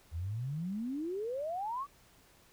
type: exponential sweep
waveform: sine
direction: up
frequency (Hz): 76.1 to 1174.7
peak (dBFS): -34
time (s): 0.11-1.87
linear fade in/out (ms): 50
effects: pink hiss -63 dBFS RMS until 2.52 s